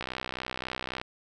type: click train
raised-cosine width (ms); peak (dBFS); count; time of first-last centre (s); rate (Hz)
0.3; -17; 65; 0.01-1.015; 63.7
effects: none